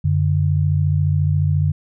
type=tone pair together; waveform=sine; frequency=92.5 / 146.83 Hz; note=F#2 / D3; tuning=0 / 0 cents; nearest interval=minor sixth; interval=800 cents; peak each=-17 dBFS; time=0.04-1.72 s; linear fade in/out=10 ms; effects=none